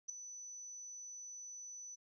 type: tone with ADSR envelope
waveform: sine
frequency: 5980 Hz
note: F#8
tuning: 17 cents sharp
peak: -36 dBFS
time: 0.08-1.96 s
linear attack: 16 ms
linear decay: 4 ms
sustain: -11 dB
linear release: 22 ms
effects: none